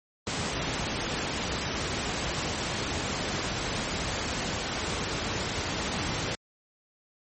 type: noise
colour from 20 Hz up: pink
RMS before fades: -30 dBFS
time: 0.27-6.35 s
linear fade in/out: 0 ms
effects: high-pass 60 Hz 12 dB/octave + MP3 32 kbps